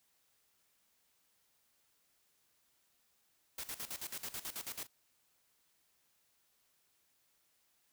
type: noise with tremolo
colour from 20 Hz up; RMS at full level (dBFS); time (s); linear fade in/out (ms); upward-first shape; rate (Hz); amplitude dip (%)
white; -42; 3.58-4.87; 5; square; 9.2; 80
effects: white hiss -75 dBFS RMS until 7.92 s